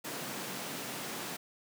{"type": "high-pass noise", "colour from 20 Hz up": "pink", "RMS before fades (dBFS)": -40, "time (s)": [0.04, 1.37], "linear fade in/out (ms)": 10, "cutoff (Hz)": 160, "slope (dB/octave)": 24, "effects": []}